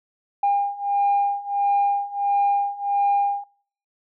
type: beating tone pair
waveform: sine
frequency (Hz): 805 / 806.5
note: G5 / G5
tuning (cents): +46 / +49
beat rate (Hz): 1.5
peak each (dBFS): -22 / -20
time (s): 0.43-3.44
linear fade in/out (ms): 5
effects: noise-tail reverb RT60 0.6 s tail -26 dB re dry + tanh soft clip ceiling -13 dBFS